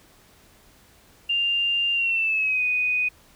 sine tone with pitch glide, 2794 to 2489 Hz, F7 to D#7, 0 to 0 cents, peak -20 dBFS, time 1.29-3.09 s, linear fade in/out 10 ms, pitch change -200 cents, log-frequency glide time 1.93-2.63 s, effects pink hiss -55 dBFS RMS until 3.35 s

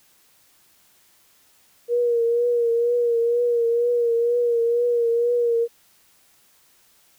sine tone with vibrato, 473.3 Hz, A#4, 26 cents sharp, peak -17 dBFS, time 1.88-5.68 s, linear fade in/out 50 ms, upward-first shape triangle, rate 2.1 Hz, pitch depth 45 cents each way, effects white hiss -58 dBFS RMS until 7.18 s

